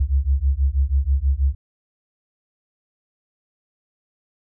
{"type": "beating tone pair", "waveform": "sine", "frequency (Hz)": [65.41, 71.61], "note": ["C2", "D2"], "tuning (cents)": [0, -43], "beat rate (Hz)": 6.2, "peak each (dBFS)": -19, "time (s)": [0, 1.55], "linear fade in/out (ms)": 10, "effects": []}